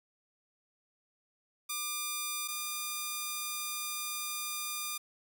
5% pulse tone pair in turn, 1200 / 1204.3 Hz, D6 / D6, +37 / +43 cents, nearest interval unison, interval 6 cents, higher second, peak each -22 / -23 dBFS, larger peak first, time 1.69-2.48 / 2.48-4.98 s, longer second, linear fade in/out 10 ms, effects none

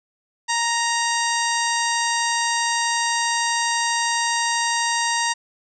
harmonic tone with a mistuned harmonic, 932.3 Hz, A#5, in tune, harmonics 1 / 2 / 3 / 4 / 5 / 6 / 7 / 8 / 9, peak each -23 / -25 / -31 / -31 / -29 / -29 / -34 / -32 / -33 dBFS, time 0.48-5.34 s, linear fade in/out 20 ms, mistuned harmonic 6, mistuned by +61 cents, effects none

